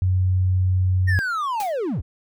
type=tone; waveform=sine; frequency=92.5 Hz; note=F#2; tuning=in tune; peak=-16 dBFS; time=0.02-1.19 s; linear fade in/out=0 ms
type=linear sweep; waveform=triangle; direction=down; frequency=1864.7 to 44.22 Hz; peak=-20 dBFS; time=1.07-2.02 s; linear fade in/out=20 ms
type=noise with exponential decay; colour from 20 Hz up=white; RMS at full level=-31 dBFS; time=1.6-1.79 s; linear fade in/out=1 ms; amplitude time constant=41 ms
effects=none